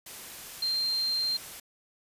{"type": "tone in noise", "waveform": "sine", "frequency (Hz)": 4174, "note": "C8", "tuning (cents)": -5, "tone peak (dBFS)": -26, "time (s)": [0.62, 1.37], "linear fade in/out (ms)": 5, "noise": "white", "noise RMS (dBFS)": -43, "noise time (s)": [0.06, 1.6], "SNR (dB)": 14, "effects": ["resampled to 32000 Hz"]}